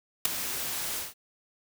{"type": "noise with ADSR envelope", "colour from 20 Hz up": "white", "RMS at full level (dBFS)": -18, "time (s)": [0.25, 1.14], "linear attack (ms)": 4, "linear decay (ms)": 7, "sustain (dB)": -15, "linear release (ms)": 160, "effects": []}